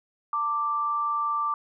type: tone pair together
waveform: sine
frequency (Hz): 899.7 / 1174.7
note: A5 / D6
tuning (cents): +38 / 0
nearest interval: perfect fourth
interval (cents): 462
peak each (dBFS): -34 / -24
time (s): 0.33-1.54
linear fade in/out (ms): 2
effects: none